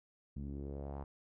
sawtooth tone with low-pass filter sweep, 70 Hz, C#2, 18 cents sharp, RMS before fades -43 dBFS, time 0.36-1.04 s, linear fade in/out 5 ms, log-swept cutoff 200 to 970 Hz, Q 2.4, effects none

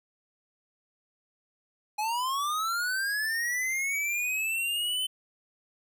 square linear sweep, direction up, 830.6 to 3064 Hz, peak -28 dBFS, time 1.98-5.07 s, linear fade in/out 10 ms, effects none

